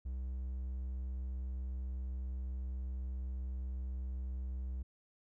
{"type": "tone", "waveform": "triangle", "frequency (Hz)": 63.9, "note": "C2", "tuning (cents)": -40, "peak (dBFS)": -35, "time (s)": [0.05, 4.83], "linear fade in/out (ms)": 10, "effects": []}